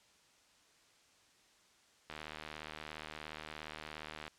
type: click train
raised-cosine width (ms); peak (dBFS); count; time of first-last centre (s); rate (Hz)
0.3; -28; 169; 2.1-4.279; 77.1
effects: white hiss -67 dBFS RMS until 4.38 s + low-pass 7000 Hz 12 dB/octave